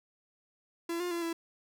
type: tone with pitch steps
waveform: 45% pulse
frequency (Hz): 338 / 354.7 / 341.1 / 333.2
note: E4 / F4 / F4 / E4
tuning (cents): +43 / +27 / -41 / +19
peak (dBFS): -32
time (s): 0.89-1.33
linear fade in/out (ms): 5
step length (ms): 110
effects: none

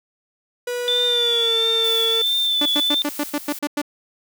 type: tone with pitch glide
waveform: 45% pulse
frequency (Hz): 488.4 to 453.1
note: B4 to A#4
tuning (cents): -19 to -49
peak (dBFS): -23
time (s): 0.67-2.22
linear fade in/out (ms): 5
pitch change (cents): -130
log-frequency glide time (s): 1.04-1.58
type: tone with vibrato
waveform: sine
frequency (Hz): 3520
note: A7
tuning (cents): 0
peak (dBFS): -17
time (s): 0.88-3.02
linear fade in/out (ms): 0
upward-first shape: triangle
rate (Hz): 1.5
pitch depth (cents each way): 45
type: noise with tremolo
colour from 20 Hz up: blue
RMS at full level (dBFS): -33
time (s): 1.84-3.59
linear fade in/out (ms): 5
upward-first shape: square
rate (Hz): 2.4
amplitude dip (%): 35
type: tone bursts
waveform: sawtooth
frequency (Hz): 292.5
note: D4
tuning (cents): -7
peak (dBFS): -16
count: 9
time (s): 2.61-3.817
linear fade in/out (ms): 5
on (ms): 47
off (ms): 98
effects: none

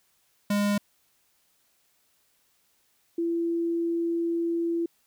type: tone pair in turn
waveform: square / sine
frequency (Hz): 204.4 / 336.9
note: G#3 / E4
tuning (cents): -27 / +38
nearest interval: major sixth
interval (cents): 865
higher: second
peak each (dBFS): -23 / -24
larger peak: first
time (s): 0.5-0.78 / 3.18-4.86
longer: second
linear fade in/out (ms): 5
effects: white hiss -68 dBFS RMS until 5.06 s

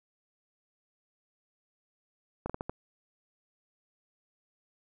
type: slowing click train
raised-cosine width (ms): 1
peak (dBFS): -20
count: 5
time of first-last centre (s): 2.46-2.696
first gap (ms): 36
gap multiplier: 1.34
effects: none

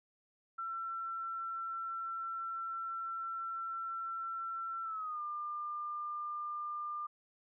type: tone with pitch glide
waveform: sine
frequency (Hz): 1347 to 1200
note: E6 to D6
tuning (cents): +37 to +37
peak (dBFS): -37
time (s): 0.58-7.07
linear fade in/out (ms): 10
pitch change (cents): -200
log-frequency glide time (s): 4.83-5.21
effects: none

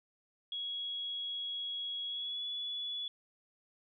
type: tone with pitch glide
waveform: sine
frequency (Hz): 3328 to 3416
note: G#7 to G#7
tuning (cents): +3 to +48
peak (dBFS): -36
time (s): 0.52-3.08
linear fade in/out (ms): 2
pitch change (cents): +45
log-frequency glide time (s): 2.07-2.45
effects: none

